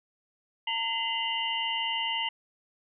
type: tone cluster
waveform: sine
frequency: 913 / 2045 / 2829 / 3043 Hz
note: A#5 / C7 / F7 / F#7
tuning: -36 / -40 / +22 / +48 cents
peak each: -33 / -35 / -31 / -35 dBFS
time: 0.67-2.29 s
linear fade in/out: 5 ms
effects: none